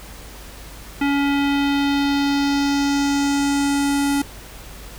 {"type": "tone with low-pass filter sweep", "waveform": "square", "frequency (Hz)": 281.9, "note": "C#4", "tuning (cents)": 29, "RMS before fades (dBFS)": -19, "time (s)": [1.01, 4.22], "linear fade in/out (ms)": 5, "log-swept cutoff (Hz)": [2500, 11000], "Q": 1.9, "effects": ["added 50 Hz sine -39 dBFS peak until 4.98 s", "pink hiss -40 dBFS RMS until 4.98 s"]}